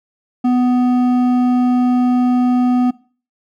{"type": "tone with hard clipping", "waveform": "sine", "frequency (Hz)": 248.5, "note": "B3", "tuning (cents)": 11, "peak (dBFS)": -13, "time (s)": [0.44, 2.91], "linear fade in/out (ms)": 10, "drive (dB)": 8, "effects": ["noise-tail reverb RT60 0.4 s tail -21 dB re dry"]}